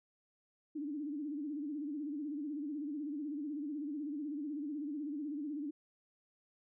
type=tone with vibrato; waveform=sine; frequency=294.1 Hz; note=D4; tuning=3 cents sharp; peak=-37 dBFS; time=0.75-5.71 s; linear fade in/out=10 ms; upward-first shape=sine; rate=16 Hz; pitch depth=110 cents each way; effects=none